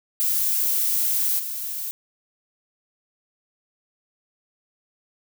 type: noise with level steps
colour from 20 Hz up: violet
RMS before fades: -22 / -30 dBFS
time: 0.2-1.91 s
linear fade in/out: 0 ms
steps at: 1.38 s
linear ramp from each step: 20 ms
effects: none